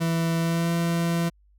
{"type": "tone with pitch glide", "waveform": "40% pulse", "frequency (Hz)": [165.6, 168.88], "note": ["E3", "E3"], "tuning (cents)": [8, 42], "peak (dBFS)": -21, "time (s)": [0, 1.3], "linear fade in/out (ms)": 20, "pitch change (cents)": 34, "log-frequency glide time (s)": [0.39, 0.72], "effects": ["added 50 Hz sine -56 dBFS peak until 1.58 s"]}